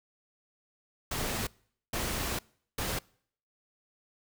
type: noise bursts at uneven times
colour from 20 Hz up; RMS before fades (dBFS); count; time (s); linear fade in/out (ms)
pink; -33; 3; 1.11-1.47 / 1.93-2.39 / 2.78-2.99; 5
effects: noise-tail reverb RT60 0.6 s tail -25 dB re dry